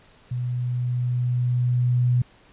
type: tone with level ramp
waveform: sine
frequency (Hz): 123.47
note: B2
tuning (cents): 0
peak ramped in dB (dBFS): -24 to -16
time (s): 0.31-2.22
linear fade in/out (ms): 5
effects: pink hiss -54 dBFS RMS until 2.52 s + resampled to 8000 Hz